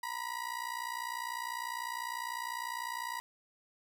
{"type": "ring-modulated tone", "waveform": "30% pulse", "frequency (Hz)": 966, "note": "B5", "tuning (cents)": -39, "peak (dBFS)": -31, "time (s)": [0.03, 3.2], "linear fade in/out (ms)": 0, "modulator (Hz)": 30, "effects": []}